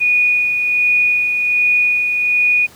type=tone with tremolo; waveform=sine; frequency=2462 Hz; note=D#7; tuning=19 cents flat; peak=-10 dBFS; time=0-2.67 s; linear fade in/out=20 ms; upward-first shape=sine; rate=1.3 Hz; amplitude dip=40%; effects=pink hiss -43 dBFS RMS until 2.75 s + high-pass 80 Hz 12 dB/octave